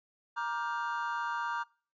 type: chord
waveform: triangle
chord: G minor seventh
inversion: first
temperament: just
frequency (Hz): 940.8 / 1176 / 1411.2 / 1568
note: Bb5 / D6 / F6 / G6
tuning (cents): +16 / +2 / +18 / 0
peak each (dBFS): -33 / -36 / -38 / -38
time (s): 0.36-1.64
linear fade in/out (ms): 20
effects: noise-tail reverb RT60 0.4 s tail -24 dB re dry + resampled to 16000 Hz